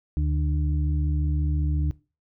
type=harmonic tone; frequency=74.5 Hz; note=D2; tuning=25 cents sharp; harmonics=1 / 2 / 4; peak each=-22 / -28 / -34 dBFS; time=0.17-1.91 s; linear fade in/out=0 ms; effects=noise-tail reverb RT60 0.3 s tail -19 dB re dry